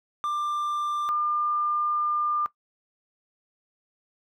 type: tone pair in turn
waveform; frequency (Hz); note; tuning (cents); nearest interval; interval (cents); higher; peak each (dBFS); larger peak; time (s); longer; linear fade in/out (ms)
triangle / sine; 1188 / 1200.4; D6 / D6; +20 / +38; unison; 18; second; -23; neither; 0.24-1.09 / 1.09-2.46; second; 0
effects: noise-tail reverb RT60 0.1 s tail -17 dB re dry